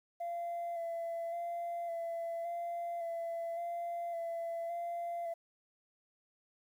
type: tone with vibrato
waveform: sine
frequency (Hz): 680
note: F5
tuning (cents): -46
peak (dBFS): -34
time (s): 0.2-5.34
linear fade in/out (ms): 10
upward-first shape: square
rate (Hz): 0.89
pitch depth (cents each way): 19
effects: tanh soft clip ceiling -34 dBFS + 11-bit